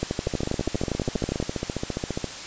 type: two click trains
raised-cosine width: 2 ms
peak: -13 / -11 dBFS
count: 30 / 18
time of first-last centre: 0.27-2.243 / 0.03-1.401 s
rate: 14.7 / 12.4 Hz
effects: white hiss -36 dBFS RMS until 2.46 s + resampled to 16000 Hz